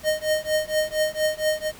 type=tone with tremolo; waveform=square; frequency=618 Hz; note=D#5; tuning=12 cents flat; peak=-18 dBFS; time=0.03-1.72 s; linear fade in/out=50 ms; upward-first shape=triangle; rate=4.3 Hz; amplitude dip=100%; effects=pink hiss -45 dBFS RMS until 1.79 s